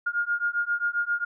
sine beating tone pair, 1415 / 1422.5 Hz, F6 / F6, +22 / +31 cents, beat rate 7.5 Hz, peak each -27 dBFS, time 0.06-1.25 s, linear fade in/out 10 ms, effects none

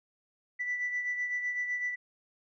sine beating tone pair, 1973 / 1980.9 Hz, B6 / B6, -2 / +5 cents, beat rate 7.9 Hz, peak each -30 / -39 dBFS, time 0.59-1.96 s, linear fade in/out 20 ms, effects tanh soft clip ceiling -25 dBFS

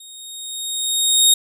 20% pulse tone with level ramp, 3729 Hz, A#7, in tune, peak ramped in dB -33 to -3 dBFS, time 0-1.34 s, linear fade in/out 5 ms, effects none

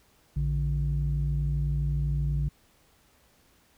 sine tone pair together, 57.74 / 145.5 Hz, A#1 / D3, -16 / -16 cents, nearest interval octave + major third, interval 1600 cents, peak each -26 dBFS, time 0.36-2.49 s, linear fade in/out 10 ms, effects tanh soft clip ceiling -19 dBFS + pink hiss -63 dBFS RMS until 3.77 s

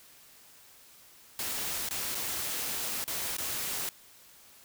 white noise with dropouts, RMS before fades -34 dBFS, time 1.39-3.89 s, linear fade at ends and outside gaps 1 ms, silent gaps 1.888-1.909 / 2.147-2.152 / 3.041-3.078 / 3.368-3.383 s, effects white hiss -56 dBFS RMS until 4.64 s

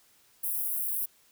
white high-pass noise, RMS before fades -31 dBFS, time 0.43-1.06 s, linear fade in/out 10 ms, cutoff 10000 Hz, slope 48 dB/octave, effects white hiss -63 dBFS RMS until 1.31 s

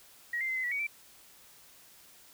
sine tone with pitch steps, 1901 / 2089 / 2063 / 2042 / 1944 / 2246 / 2335 Hz, A#6 / C7 / C7 / C7 / B6 / C#7 / D7, +33 / -3 / -25 / -43 / -28 / +22 / -11 cents, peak -30 dBFS, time 0.33-0.869 s, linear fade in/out 5 ms, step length 77 ms, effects white hiss -57 dBFS RMS until 2.33 s

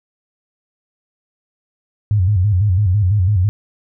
sine tone with vibrato, 97.4 Hz, G2, 11 cents flat, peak -11 dBFS, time 2.11-3.49 s, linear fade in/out 0 ms, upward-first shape square, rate 6 Hz, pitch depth 130 cents each way, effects none

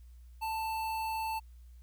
square tone with notch filter, 886 Hz, A5, 12 cents sharp, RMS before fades -35 dBFS, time 0.41-1.4 s, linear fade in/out 20 ms, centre 6600 Hz, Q 1.3, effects added 60 Hz sine -50 dBFS peak until 1.82 s + white hiss -73 dBFS RMS until 1.82 s

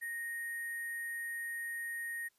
sine tone with sample-and-hold, 1864.7 Hz, A#6, in tune, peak -37 dBFS, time 0.01-2.29 s, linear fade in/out 20 ms, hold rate 11025 Hz, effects white hiss -75 dBFS RMS until 2.38 s + resampled to 32000 Hz

